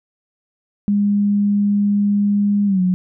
sine tone with pitch glide, 203.8 to 182.62 Hz, G#3 to F#3, -32 to -22 cents, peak -13 dBFS, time 0.88-2.94 s, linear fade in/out 0 ms, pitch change -190 cents, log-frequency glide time 2.66-2.81 s, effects none

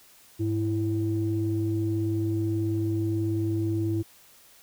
sine tone pair together, 103.9 / 330.1 Hz, G#2 / E4, +1 / +2 cents, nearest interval octave + minor sixth, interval 2001 cents, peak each -26 dBFS, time 0.39-4.03 s, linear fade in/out 20 ms, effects tanh soft clip ceiling -16 dBFS + white hiss -55 dBFS RMS until 4.62 s

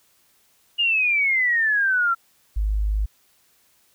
sine exponential sweep, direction down, 2874 to 1345 Hz, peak -17 dBFS, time 0.78-2.15 s, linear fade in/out 20 ms
sine tone, 51.91 Hz, G#1, in tune, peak -19 dBFS, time 2.56-3.06 s, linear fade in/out 10 ms
effects white hiss -61 dBFS RMS until 3.94 s

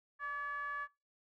triangle ring-modulated tone, 277.9 Hz, C#4, 4 cents sharp, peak -32 dBFS, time 0.19-0.88 s, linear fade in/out 50 ms, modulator 1430 Hz, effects noise-tail reverb RT60 0.3 s tail -26 dB re dry

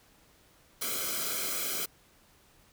white noise with comb filter, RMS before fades -33 dBFS, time 0.81-1.86 s, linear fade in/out 10 ms, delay 1.1 ms, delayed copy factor -1, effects pink hiss -62 dBFS RMS until 2.72 s

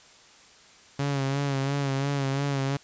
sawtooth tone with vibrato, 138.59 Hz, C#3, in tune, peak -21 dBFS, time 0.99-2.77 s, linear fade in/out 5 ms, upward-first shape sine, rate 2.9 Hz, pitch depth 46 cents each way, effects white hiss -53 dBFS RMS until 2.83 s + resampled to 16000 Hz

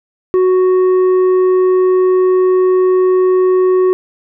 triangle tone with tanh clipping, 370 Hz, F#4, in tune, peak -9 dBFS, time 0.34-3.93 s, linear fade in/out 0 ms, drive 10 dB, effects none

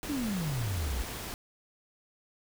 pink noise, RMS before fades -39 dBFS, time 0.03-1.34 s, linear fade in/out 0 ms
sine exponential sweep, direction down, 311.1 to 54.8 Hz, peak -30 dBFS, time 0.08-1.03 s, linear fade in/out 20 ms
effects none

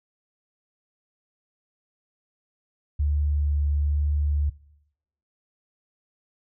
sine tone with vibrato, 73.1 Hz, D2, 7 cents flat, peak -20 dBFS, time 2.99-4.5 s, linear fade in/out 10 ms, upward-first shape triangle, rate 1.1 Hz, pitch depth 11 cents each way, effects noise-tail reverb RT60 0.8 s tail -21 dB re dry

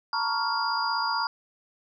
sine tone cluster, 897 / 953 / 1120 / 1401 / 4833 Hz, A5 / A#5 / C#6 / F6 / D8, +33 / +38 / +18 / +5 / +49 cents, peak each -31 dBFS, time 0.13-1.27 s, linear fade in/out 2 ms, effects none

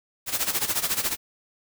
white noise with tremolo, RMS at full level -23 dBFS, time 0.26-1.17 s, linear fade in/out 50 ms, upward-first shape sine, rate 14 Hz, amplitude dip 80%, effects none

